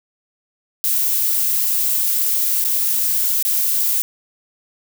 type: noise with dropouts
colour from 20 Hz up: violet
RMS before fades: -18 dBFS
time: 0.84-4.02 s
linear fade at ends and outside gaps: 0 ms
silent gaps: 2.641-2.649 / 3.426-3.45 s
effects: none